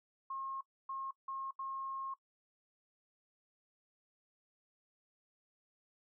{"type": "tone bursts at uneven times", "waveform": "sine", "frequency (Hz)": 1076, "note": "C6", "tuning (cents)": 48, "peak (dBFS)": -39, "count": 4, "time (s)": [[0.3, 0.61], [0.89, 1.11], [1.28, 1.51], [1.59, 2.14]], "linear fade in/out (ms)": 5, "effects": ["noise-tail reverb RT60 0.1 s tail -18 dB re dry"]}